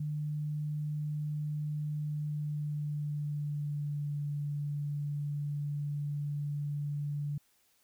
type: tone with pitch glide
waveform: sine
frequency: 150 to 145.56 Hz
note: D3 to D3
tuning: +37 to -15 cents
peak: -32 dBFS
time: 0-7.38 s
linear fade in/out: 5 ms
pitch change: -52 cents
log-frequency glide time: 2.05-4.23 s
effects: white hiss -70 dBFS RMS until 7.83 s